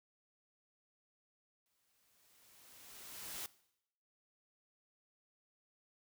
white noise with exponential growth, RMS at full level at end -43 dBFS, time 1.66-3.46 s, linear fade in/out 0 ms, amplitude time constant 390 ms, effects noise-tail reverb RT60 0.8 s tail -20 dB re dry

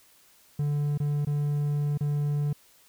triangle tone with dropouts, 146.1 Hz, D3, 9 cents flat, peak -22 dBFS, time 0.59-2.53 s, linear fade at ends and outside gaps 5 ms, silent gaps 0.977-1 / 1.25-1.269 / 1.976-2.007 s, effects white hiss -59 dBFS RMS until 2.88 s

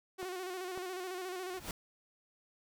sawtooth tone with vibrato, 367.7 Hz, F#4, 11 cents flat, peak -35 dBFS, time 0.18-1.6 s, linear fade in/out 20 ms, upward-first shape square, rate 14 Hz, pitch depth 44 cents each way
clicks, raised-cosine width 1 ms, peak -31 dBFS, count 2, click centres 0.229 / 0.776 s
pink noise with exponential growth, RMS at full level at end -37 dBFS, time 1.47-1.71 s, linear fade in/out 2 ms, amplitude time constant 52 ms
effects none

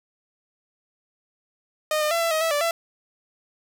sawtooth tone with pitch steps, 615 / 606 / 673 / 668 / 630 / 654 / 584 / 670 Hz, D#5 / D#5 / E5 / E5 / D#5 / E5 / D5 / E5, -20 / -46 / +36 / +23 / +21 / -14 / -10 / +28 cents, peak -17 dBFS, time 1.91-2.71 s, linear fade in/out 2 ms, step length 100 ms, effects none

